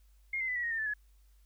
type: tone with pitch steps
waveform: sine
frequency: 2134 / 2065 / 1998 / 1933.3 / 1870.7 / 1810.1 / 1751.5 / 1694.7 Hz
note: C7 / C7 / B6 / B6 / A#6 / A6 / A6 / G#6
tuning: +34 / -23 / +20 / -37 / +6 / +49 / -8 / +35 cents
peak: -31 dBFS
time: 0.33-0.938 s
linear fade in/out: 5 ms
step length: 76 ms
effects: added 50 Hz sine -59 dBFS peak until 1.45 s + white hiss -74 dBFS RMS until 1.45 s